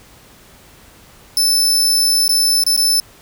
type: tone with dropouts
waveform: sawtooth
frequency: 5274 Hz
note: E8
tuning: in tune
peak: -9 dBFS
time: 1.37-3 s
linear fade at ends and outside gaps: 1 ms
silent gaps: 2.28-2.292 / 2.637-2.665 / 2.764-2.776 s
effects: pink hiss -45 dBFS RMS until 3.21 s